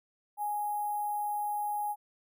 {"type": "tone with sample-and-hold", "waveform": "sine", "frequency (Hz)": 830.6, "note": "G#5", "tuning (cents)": 0, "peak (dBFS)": -30, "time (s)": [0.37, 1.96], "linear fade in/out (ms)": 50, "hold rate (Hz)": 11025, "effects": []}